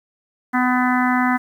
harmonic tone, 250.9 Hz, B3, 28 cents sharp, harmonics 1 / 3 / 4 / 5 / 6 / 7 / 8, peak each -18 / -23 / -24 / -25 / -26 / -26 / -27 dBFS, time 0.53-1.38 s, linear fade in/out 20 ms, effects 8-bit

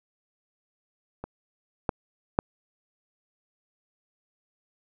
clicks, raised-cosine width 1 ms, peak -21 / -10 / -6 dBFS, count 3, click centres 1.24 / 1.892 / 2.389 s, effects none

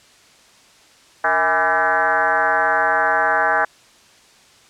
sine tone with frequency modulation, 1174.7 Hz, D6, in tune, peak -14 dBFS, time 1.24-3.65 s, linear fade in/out 5 ms, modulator 177 Hz, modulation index 3.2, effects white hiss -50 dBFS RMS until 4.69 s + low-pass 7000 Hz 12 dB/octave

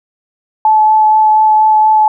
sine tone with vibrato, 864 Hz, A5, 32 cents flat, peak -5 dBFS, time 0.65-2.08 s, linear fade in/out 2 ms, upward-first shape sine, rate 4.2 Hz, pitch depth 10 cents each way, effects none

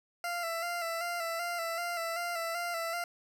20% pulse tone with vibrato, 680 Hz, F5, 46 cents flat, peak -28 dBFS, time 0.24-3.04 s, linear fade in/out 2 ms, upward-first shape square, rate 2.6 Hz, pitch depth 38 cents each way, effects none

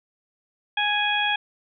harmonic tone, 830.6 Hz, G#5, in tune, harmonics 1 / 2 / 3 / 4, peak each -26 / -26 / -26 / -26 dBFS, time 0.77-1.36 s, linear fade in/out 5 ms, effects none

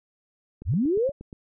click train, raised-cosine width 3 ms, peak -27 dBFS, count 7, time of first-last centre 0.62-1.328 s, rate 8.47 Hz
sine linear sweep, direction up, 51.91 to 588 Hz, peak -20 dBFS, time 0.65-1.12 s, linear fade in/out 50 ms
effects none

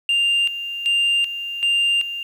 sine tone with tremolo, 2794 Hz, F7, in tune, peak -13 dBFS, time 0.09-2.23 s, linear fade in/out 2 ms, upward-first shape square, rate 1.3 Hz, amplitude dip 75%, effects tanh soft clip ceiling -14 dBFS + 8-bit

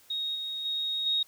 sine tone with level steps, 3751 Hz, A#7, 10 cents sharp, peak -29 / -32 / -28 / -24 dBFS, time 0.1-1.23 s, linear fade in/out 5 ms, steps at 0.35 / 0.65 / 1.06 s, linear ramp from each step 5 ms, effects white hiss -59 dBFS RMS until 1.27 s

